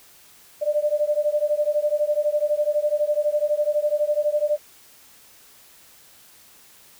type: beating tone pair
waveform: sine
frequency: 590 / 602 Hz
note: D5 / D5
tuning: +8 / +43 cents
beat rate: 12 Hz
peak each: -22 dBFS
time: 0.61-4.58 s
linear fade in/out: 20 ms
effects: white hiss -51 dBFS RMS until 6.99 s